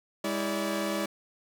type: tone cluster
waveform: sawtooth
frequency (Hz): 203.8 / 325.5 / 575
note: G#3 / E4 / D5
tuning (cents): -32 / -22 / -37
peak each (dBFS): -29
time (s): 0.24-1.06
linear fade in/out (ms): 5
effects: none